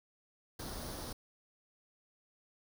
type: noise with comb filter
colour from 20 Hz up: pink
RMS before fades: -43 dBFS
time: 0.59-1.13 s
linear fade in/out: 5 ms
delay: 0.2 ms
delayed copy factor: +0.6
effects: none